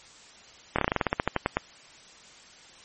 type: slowing click train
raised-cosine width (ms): 0.5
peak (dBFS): -7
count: 15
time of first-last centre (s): 0.76-1.57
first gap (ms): 25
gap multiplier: 1.12
effects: white hiss -51 dBFS RMS until 2.84 s + MP3 32 kbps